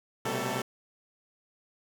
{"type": "tone cluster", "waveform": "10% pulse", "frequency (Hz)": [122.7, 132.1, 193.6, 222.5, 442.9], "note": ["B2", "C3", "G3", "A3", "A4"], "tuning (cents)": [-11, 17, -21, 20, 11], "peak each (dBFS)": -28, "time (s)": [0.25, 0.62], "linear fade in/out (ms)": 5, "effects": []}